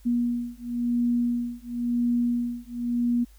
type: beating tone pair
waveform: sine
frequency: 239.5 / 240.46 Hz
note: A#3 / B3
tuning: +47 / -46 cents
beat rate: 0.96 Hz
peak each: -26 dBFS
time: 0.05-3.25 s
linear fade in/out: 20 ms
effects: added 50 Hz sine -49 dBFS peak until 3.38 s + white hiss -61 dBFS RMS until 3.38 s